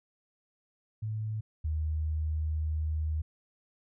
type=tone pair in turn; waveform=sine; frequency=108.5 / 77.75 Hz; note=A2 / D#2; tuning=-24 / -1 cents; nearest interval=tritone; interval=577 cents; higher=first; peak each=-31 / -28 dBFS; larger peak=second; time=1.02-1.41 / 1.64-3.22 s; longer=second; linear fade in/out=10 ms; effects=none